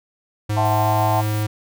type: tone with pitch glide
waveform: square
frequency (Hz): 105.3 to 106.59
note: G#2 to G#2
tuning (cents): +24 to +45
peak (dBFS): -20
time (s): 0.49-1.47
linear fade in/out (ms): 10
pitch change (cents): +21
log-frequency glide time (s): 0.67-0.98
type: chord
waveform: sine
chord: F# half-diminished seventh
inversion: third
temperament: equal with one note detuned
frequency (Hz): 659.3 / 752.9 / 880 / 1046.5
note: E5 / F#5 / A5 / C6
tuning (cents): 0 / +30 / 0 / 0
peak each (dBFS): -23 / -22 / -22 / -27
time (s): 0.56-1.22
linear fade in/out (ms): 20
type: noise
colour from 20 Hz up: violet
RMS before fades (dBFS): -37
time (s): 0.65-1.43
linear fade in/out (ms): 2
effects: none